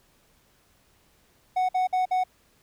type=tone bursts; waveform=triangle; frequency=740 Hz; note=F#5; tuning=in tune; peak=-19 dBFS; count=4; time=1.56-2.239 s; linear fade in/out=10 ms; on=130 ms; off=53 ms; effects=pink hiss -63 dBFS RMS until 2.62 s